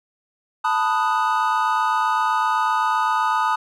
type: chord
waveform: triangle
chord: B dominant seventh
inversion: third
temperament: equal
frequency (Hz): 880 / 987.8 / 1244.5 / 1480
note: A5 / B5 / D#6 / F#6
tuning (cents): 0 / 0 / 0 / 0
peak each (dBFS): -20 / -22 / -20 / -26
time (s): 0.64-3.56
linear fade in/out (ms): 10
effects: none

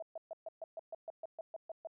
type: tone bursts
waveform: sine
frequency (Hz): 651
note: E5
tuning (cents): -22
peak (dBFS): -40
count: 13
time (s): 0-1.872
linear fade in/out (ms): 2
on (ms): 24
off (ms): 130
effects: none

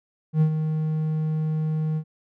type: tone with ADSR envelope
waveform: triangle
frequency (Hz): 156.2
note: D#3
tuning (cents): +7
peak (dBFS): -12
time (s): 0.33-2.04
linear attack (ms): 82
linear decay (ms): 84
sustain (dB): -8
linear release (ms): 73
effects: none

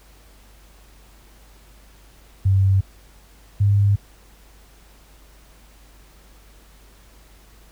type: tone pair in turn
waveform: sine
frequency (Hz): 96.5 / 100.93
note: G2 / G#2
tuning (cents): -27 / -49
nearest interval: minor second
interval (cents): 78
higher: second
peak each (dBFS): -13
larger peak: neither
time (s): 2.45-2.81 / 3.6-3.96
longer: neither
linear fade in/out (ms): 10
effects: added 50 Hz sine -48 dBFS peak until 7.71 s + pink hiss -53 dBFS RMS until 7.71 s

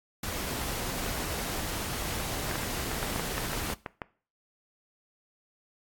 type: noise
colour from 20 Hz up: pink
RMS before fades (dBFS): -34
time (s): 0.23-3.74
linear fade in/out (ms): 5
type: clicks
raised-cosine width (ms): 0.5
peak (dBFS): -18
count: 12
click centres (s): 2.512 / 2.556 / 2.633 / 2.915 / 3.029 / 3.161 / 3.196 / 3.381 / 3.533 / 3.701 / 3.862 / 4.018
effects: noise-tail reverb RT60 0.4 s tail -19 dB re dry + AAC 64 kbps

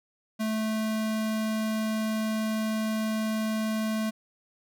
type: tone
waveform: square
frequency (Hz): 218.4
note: A3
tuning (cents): -13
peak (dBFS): -27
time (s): 0.39-4.11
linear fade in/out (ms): 20
effects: none

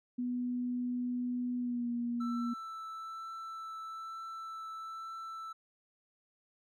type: tone with pitch glide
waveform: sine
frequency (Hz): 246.5 to 238.5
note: B3 to A#3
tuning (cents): -3 to +40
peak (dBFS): -32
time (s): 0.18-2.54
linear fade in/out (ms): 10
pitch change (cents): -57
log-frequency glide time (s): 1.58-1.89
type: tone with vibrato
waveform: triangle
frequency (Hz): 1325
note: E6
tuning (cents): +9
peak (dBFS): -39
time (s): 2.2-5.53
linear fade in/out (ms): 10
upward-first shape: triangle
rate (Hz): 1.1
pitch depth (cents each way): 10
effects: none

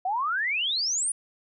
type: exponential sweep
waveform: sine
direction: up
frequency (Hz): 715 to 9890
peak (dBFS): -24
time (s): 0.05-1.12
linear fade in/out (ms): 5
effects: none

